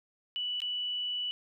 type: tone with dropouts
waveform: sine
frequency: 2960 Hz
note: F#7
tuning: in tune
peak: -31 dBFS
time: 0.36-1.31 s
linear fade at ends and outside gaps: 0 ms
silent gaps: 0.603-0.619 s
effects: none

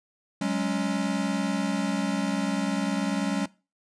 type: chord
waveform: square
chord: F# suspended second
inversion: none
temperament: equal with one note detuned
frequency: 187.47 / 207.7 / 277.2 Hz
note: F#3 / G#3 / C#4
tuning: +23 / 0 / 0 cents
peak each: -30 dBFS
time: 0.41-3.46 s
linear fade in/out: 5 ms
effects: noise-tail reverb RT60 0.3 s tail -20 dB re dry + resampled to 22050 Hz

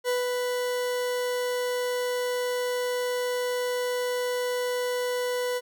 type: tone with ADSR envelope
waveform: 40% pulse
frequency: 494.7 Hz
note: B4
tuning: 3 cents sharp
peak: -22 dBFS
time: 0.04-5.61 s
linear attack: 46 ms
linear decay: 160 ms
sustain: -3 dB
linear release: 40 ms
effects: none

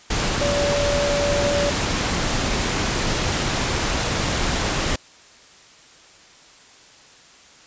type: tone in noise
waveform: sine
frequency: 575 Hz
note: D5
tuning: 37 cents flat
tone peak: -20 dBFS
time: 0.41-1.7 s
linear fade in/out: 5 ms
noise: pink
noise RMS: -22 dBFS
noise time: 0.1-4.96 s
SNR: -1 dB
effects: white hiss -48 dBFS RMS until 7.66 s + resampled to 16000 Hz

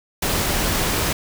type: noise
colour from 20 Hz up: pink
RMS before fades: -21 dBFS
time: 0.22-1.13 s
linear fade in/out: 5 ms
effects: none

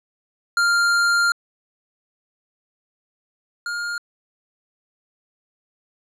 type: tone pair in turn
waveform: square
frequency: 1396.9 / 1413.9 Hz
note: F6 / F6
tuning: 0 / +21 cents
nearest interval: unison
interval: 21 cents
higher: second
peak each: -16 / -25 dBFS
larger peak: first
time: 0.57-1.32 / 3.66-3.98 s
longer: first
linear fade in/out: 2 ms
effects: low-pass 8000 Hz 12 dB/octave

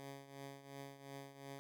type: tone with tremolo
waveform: 10% pulse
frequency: 138.4 Hz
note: C#3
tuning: 2 cents flat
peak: -39 dBFS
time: 0-1.59 s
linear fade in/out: 0 ms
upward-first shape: triangle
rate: 2.8 Hz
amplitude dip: 75%
effects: none

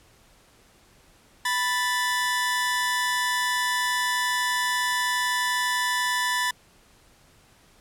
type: tone pair together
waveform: sawtooth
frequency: 987.9 / 1756 Hz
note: B5 / A6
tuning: 0 / -4 cents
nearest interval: minor seventh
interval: 996 cents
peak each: -22 dBFS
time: 1.45-6.51 s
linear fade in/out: 5 ms
effects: pink hiss -57 dBFS RMS until 7.8 s + low-pass 12000 Hz 12 dB/octave

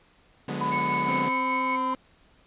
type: chord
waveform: sawtooth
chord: G# half-diminished seventh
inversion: second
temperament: equal with one note detuned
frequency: 146.83 / 180.77 / 207.7 / 246.9 Hz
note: D3 / F#3 / G#3 / B3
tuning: 0 / -40 / 0 / 0 cents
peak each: -31 dBFS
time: 0.48-1.29 s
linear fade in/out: 5 ms
type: tone with pitch glide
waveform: sine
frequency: 1000 to 1011.6 Hz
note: B5 to B5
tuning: +21 to +41 cents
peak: -25 dBFS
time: 0.61-1.94 s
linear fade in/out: 5 ms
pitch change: +20 cents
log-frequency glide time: 1.07-1.66 s
type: tone with tremolo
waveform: sine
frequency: 2206 Hz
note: C#7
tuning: 9 cents flat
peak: -28 dBFS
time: 0.71-1.77 s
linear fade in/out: 20 ms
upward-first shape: sine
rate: 5.1 Hz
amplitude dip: 45%
type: tone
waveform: 30% pulse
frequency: 261.6 Hz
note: C4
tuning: in tune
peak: -28 dBFS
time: 1.08-1.95 s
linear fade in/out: 2 ms
effects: pink hiss -60 dBFS RMS until 2.46 s + resampled to 8000 Hz

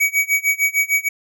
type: tone with tremolo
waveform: square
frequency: 2264 Hz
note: C#7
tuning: 36 cents sharp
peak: -13 dBFS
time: 0-1.09 s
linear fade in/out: 10 ms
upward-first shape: sine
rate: 6.6 Hz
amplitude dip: 95%
effects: none

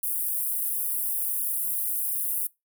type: high-pass noise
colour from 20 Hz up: pink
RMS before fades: -28 dBFS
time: 0.03-2.47 s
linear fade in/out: 5 ms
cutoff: 10000 Hz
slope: 48 dB/octave
effects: noise-tail reverb RT60 0.2 s tail -22 dB re dry

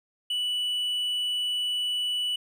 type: tone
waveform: triangle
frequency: 2960 Hz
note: F#7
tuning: in tune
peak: -24 dBFS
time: 0.3-2.36 s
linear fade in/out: 5 ms
effects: none

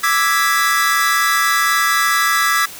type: chord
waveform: 45% pulse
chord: E dominant seventh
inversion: third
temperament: equal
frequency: 1174.7 / 1318.5 / 1661.2 / 1975.5 Hz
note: D6 / E6 / G#6 / B6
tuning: 0 / 0 / 0 / 0 cents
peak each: -19 dBFS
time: 0.03-2.66 s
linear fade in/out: 10 ms
effects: white hiss -34 dBFS RMS until 2.79 s

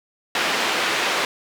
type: band-pass noise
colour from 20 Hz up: white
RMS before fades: -22 dBFS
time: 0.35-1.25 s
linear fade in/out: 2 ms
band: 290 to 2900 Hz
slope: 12 dB/octave
effects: none

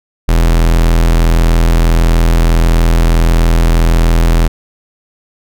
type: tone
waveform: 45% pulse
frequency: 41.57 Hz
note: E1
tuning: 15 cents sharp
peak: -6 dBFS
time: 0.28-4.48 s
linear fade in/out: 10 ms
effects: none

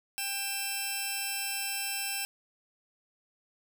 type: tone pair together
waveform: 10% pulse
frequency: 792.3 / 2667 Hz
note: G5 / E7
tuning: +18 / +20 cents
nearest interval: octave + major sixth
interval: 2102 cents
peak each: -30 / -24 dBFS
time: 0.18-2.25 s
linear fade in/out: 0 ms
effects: none

